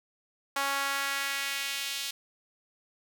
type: tone with high-pass filter sweep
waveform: sawtooth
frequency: 277.2 Hz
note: C#4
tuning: in tune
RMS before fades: -32 dBFS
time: 0.56-2.11 s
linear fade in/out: 5 ms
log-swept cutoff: 1000 to 3500 Hz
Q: 1.4
effects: none